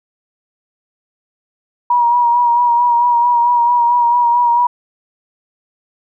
sine tone with vibrato, 957 Hz, A#5, 45 cents sharp, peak -9 dBFS, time 1.9-4.67 s, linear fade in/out 5 ms, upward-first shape sine, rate 4.5 Hz, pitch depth 29 cents each way, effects none

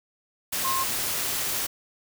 sine tone in noise, 1062 Hz, C6, 25 cents sharp, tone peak -25 dBFS, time 0.64-0.84 s, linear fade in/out 10 ms, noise white, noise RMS -28 dBFS, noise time 0.52-1.67 s, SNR 0 dB, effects none

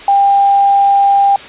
sine tone, 797 Hz, G5, 28 cents sharp, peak -6 dBFS, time 0.08-1.36 s, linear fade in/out 2 ms, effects white hiss -31 dBFS RMS until 1.48 s + resampled to 8000 Hz

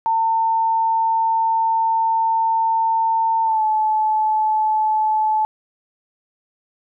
sine tone with pitch glide, 900 to 865.3 Hz, A5 to A5, +39 to -29 cents, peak -15 dBFS, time 0.06-5.45 s, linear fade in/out 0 ms, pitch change -68 cents, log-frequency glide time 3.44-3.63 s, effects none

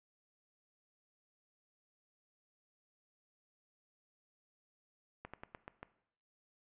slowing click train, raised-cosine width 0.5 ms, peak -30 dBFS, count 6, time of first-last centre 5.25-5.83 s, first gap 86 ms, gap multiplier 1.15, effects noise-tail reverb RT60 0.7 s tail -17 dB re dry + resampled to 8000 Hz

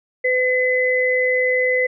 sine tone pair together, 505.8 / 2023 Hz, B4 / B6, +41 / +41 cents, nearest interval 2 octaves, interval 2400 cents, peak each -18 dBFS, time 0.24-1.87 s, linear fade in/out 10 ms, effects none

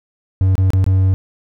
triangle tone with dropouts, 94.6 Hz, F#2, 39 cents sharp, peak -8 dBFS, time 0.41-1.14 s, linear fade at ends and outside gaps 0 ms, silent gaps 0.554-0.58 / 0.704-0.734 / 0.842-0.864 s, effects none

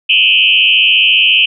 sine tone with frequency modulation, 2806 Hz, F7, 8 cents sharp, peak -6 dBFS, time 0.09-1.46 s, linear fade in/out 10 ms, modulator 94.5 Hz, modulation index 3.3, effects none

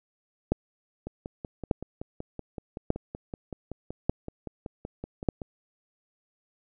two click trains, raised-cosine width 2 ms, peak -9 / -22 dBFS, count 5 / 24, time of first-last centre 0.52-5.288 / 1.07-5.418 s, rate 0.839 / 5.29 Hz, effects none

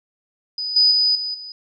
sine tone with level steps, 4978 Hz, D#8, in tune, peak -23 / -11 / -14 / -23 / -32 dBFS, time 0.58-1.52 s, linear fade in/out 2 ms, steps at 0.76 / 0.91 / 1.15 / 1.34 s, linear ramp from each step 5 ms, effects none

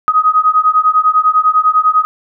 sine beating tone pair, 1251 / 1261 Hz, D#6 / D#6, +9 / +23 cents, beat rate 10 Hz, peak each -11 dBFS, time 0.08-2.05 s, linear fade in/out 0 ms, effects none

